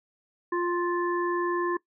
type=harmonic tone; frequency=350 Hz; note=F4; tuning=4 cents sharp; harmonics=1 / 3 / 5; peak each=-26 / -30 / -35 dBFS; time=0.52-1.77 s; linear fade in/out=5 ms; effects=noise-tail reverb RT60 0.1 s tail -20 dB re dry